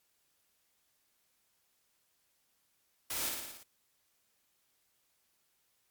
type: noise with echo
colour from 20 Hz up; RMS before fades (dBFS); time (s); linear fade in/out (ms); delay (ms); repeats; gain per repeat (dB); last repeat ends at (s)
white; -37; 3.1-3.29; 5; 57; 6; -3; 3.632
effects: white hiss -75 dBFS RMS until 5.9 s + MP3 96 kbps

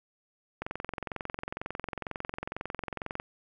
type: click train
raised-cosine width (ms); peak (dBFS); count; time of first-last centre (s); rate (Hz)
0.5; -19; 58; 0.62-3.199; 22.1
effects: none

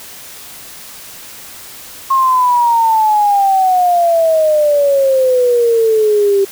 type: exponential sweep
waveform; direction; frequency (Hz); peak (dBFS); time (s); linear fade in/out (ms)
sine; down; 1080 to 390; -8; 2.1-6.45; 10
effects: white hiss -33 dBFS RMS until 6.51 s

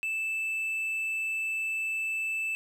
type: tone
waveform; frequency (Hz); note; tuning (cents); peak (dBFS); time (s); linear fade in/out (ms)
triangle; 2637; E7; 0; -27; 0.03-2.55; 0
effects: none

